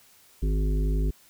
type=harmonic tone; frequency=51.2 Hz; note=G#1; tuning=24 cents flat; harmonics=1 / 3 / 5 / 7 / 8; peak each=-22 / -32 / -36 / -39 / -40 dBFS; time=0.42-1.11 s; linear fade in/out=10 ms; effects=white hiss -57 dBFS RMS until 1.29 s